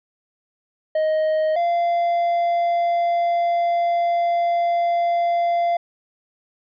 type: tone pair in turn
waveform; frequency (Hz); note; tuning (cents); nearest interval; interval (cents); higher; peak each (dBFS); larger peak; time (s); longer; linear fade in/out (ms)
triangle; 625 / 689.2; D#5 / F5; +8 / -23; major second; 169; second; -15; neither; 0.95-1.56 / 1.56-5.77; second; 5
effects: resampled to 11025 Hz